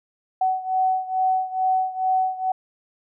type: beating tone pair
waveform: sine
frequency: 750 / 752.3 Hz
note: F#5 / F#5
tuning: +23 / +29 cents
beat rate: 2.3 Hz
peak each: -21 / -24 dBFS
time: 0.41-2.52 s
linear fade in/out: 5 ms
effects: none